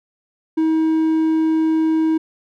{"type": "tone", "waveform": "triangle", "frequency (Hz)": 318.7, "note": "D#4", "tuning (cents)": 42, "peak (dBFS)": -12, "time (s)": [0.57, 2.18], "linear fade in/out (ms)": 10, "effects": []}